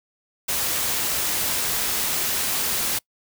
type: noise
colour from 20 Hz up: white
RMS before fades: -24 dBFS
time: 0.48-2.99 s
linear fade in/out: 10 ms
effects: noise-tail reverb RT60 0.1 s tail -25 dB re dry